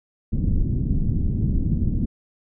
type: low-pass noise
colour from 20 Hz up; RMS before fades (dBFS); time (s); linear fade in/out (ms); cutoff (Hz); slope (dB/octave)
pink; -21; 0.32-2.06; 10; 250; 24
effects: none